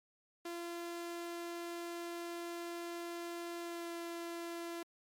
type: tone with pitch glide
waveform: sawtooth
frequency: 342.7 to 339.7 Hz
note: F4 to F4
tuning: -33 to -48 cents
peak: -37 dBFS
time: 0.45-4.83 s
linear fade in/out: 5 ms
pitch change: -15 cents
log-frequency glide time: 3.6-3.92 s
effects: MP3 64 kbps